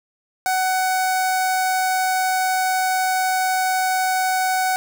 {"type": "tone with notch filter", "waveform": "sawtooth", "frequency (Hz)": 748, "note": "F#5", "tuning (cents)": 19, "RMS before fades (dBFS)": -20, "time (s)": [0.46, 4.76], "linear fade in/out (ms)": 0, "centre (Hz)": 3100, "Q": 1.6, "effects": []}